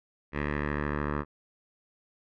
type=tone with low-pass filter sweep; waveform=10% pulse; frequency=73.42 Hz; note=D2; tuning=in tune; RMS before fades=-31 dBFS; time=0.32-1.25 s; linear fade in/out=50 ms; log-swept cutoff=2100 to 1400 Hz; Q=3.1; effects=none